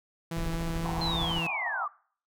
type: tone with vibrato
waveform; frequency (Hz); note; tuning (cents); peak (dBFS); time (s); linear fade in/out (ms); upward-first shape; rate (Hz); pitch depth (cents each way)
sawtooth; 165.8; E3; +10; -28; 0.31-1.47; 5; triangle; 4; 9
type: noise with tremolo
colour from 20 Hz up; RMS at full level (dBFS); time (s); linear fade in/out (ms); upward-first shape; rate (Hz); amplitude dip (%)
brown; -33; 0.36-1.4; 10; sine; 13; 45
type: band-pass noise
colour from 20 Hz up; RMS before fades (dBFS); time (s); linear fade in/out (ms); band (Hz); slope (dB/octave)
white; -37; 0.85-1.86; 0; 680 to 1100; 96
type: linear sweep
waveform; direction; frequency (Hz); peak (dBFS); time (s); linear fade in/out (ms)
sine; down; 4186 to 1127; -30; 1.01-1.88; 5
effects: noise-tail reverb RT60 0.5 s tail -22 dB re dry